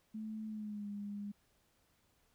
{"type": "tone with pitch glide", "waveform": "sine", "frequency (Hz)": [217.4, 204], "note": ["A3", "G#3"], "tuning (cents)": [-21, -31], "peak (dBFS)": -40, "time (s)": [0.14, 1.32], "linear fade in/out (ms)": 10, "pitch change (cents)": -110, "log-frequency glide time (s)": [0.47, 0.88], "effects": ["pink hiss -74 dBFS RMS until 2.34 s"]}